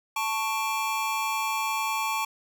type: tone cluster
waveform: square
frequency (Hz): 881 / 1110 / 2370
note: A5 / C#6 / D7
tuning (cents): +2 / +2 / +15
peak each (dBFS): -30 / -31 / -33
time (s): 0.16-2.25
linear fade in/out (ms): 5
effects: none